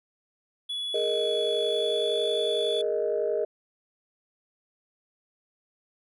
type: tone with pitch glide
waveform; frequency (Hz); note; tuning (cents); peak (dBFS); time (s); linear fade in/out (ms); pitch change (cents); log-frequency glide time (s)
triangle; 3401 to 3441; G#7 to A7; +40 to -39; -28; 0.69-2.82; 10; +21; 1.33-2.22
type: chord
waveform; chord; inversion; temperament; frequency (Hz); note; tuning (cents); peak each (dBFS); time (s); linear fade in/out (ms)
sine; Ab suspended second; none; equal; 415.3 / 466.2 / 622.3; Ab4 / Bb4 / Eb5; 0 / 0 / 0; -28; 0.94-3.45; 5
effects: tanh soft clip ceiling -16 dBFS